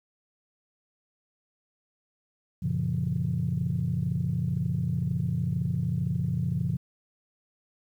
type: chord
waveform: sine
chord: Gb major seventh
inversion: none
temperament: equal with one note detuned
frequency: 92.5 / 116.54 / 138.59 / 171.91 Hz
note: Gb2 / Bb2 / Db3 / F3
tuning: 0 / 0 / 0 / -27 cents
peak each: -33 / -31 / -29 / -29 dBFS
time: 2.62-6.77 s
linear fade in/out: 10 ms
effects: tanh soft clip ceiling -17 dBFS + 10-bit